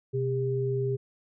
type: tone pair together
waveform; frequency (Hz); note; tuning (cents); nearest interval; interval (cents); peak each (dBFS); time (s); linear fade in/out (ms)
sine; 127.36 / 401.1; C3 / G4; -46 / +40; octave + minor sixth; 1986; -28; 0.13-0.97; 20
effects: none